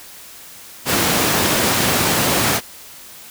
pink high-pass noise, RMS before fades -17 dBFS, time 0.85-2.61 s, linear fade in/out 50 ms, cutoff 130 Hz, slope 12 dB/octave, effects white hiss -39 dBFS RMS until 3.3 s

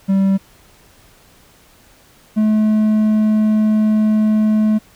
triangle tone pair in turn, 194 / 215.1 Hz, G3 / A3, -18 / -39 cents, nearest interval major second, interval 179 cents, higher second, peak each -9 dBFS, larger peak neither, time 0.08-0.38 / 2.36-4.79 s, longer second, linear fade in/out 20 ms, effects pink hiss -49 dBFS RMS until 4.95 s

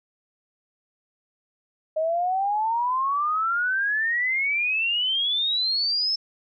sine exponential sweep, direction up, 620 to 5310 Hz, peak -21 dBFS, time 1.96-6.16 s, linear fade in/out 10 ms, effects none

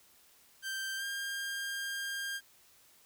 sawtooth tone with pitch glide, 1568 to 1604.7 Hz, G6 to G6, 0 to +40 cents, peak -32 dBFS, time 0.62-2.41 s, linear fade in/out 50 ms, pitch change +40 cents, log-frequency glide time 0.97-1.04 s, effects white hiss -63 dBFS RMS until 3.05 s

